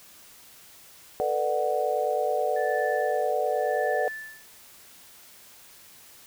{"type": "chord", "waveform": "sine", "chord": "B minor seventh", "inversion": "third", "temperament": "just", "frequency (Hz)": [444.5, 493.9, 592.7, 740.8], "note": ["A4", "B4", "D5", "F#5"], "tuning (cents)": [18, 0, 16, 2], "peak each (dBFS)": [-30, -29, -28, -28], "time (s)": [1.2, 4.08], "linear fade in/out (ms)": 0}
{"type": "tone with tremolo", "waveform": "sine", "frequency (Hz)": 1753, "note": "A6", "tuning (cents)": -7, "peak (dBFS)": -31, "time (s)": [2.56, 4.57], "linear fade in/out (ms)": 5, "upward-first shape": "sine", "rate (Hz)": 0.9, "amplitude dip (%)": 100}
{"effects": ["white hiss -51 dBFS RMS until 6.26 s"]}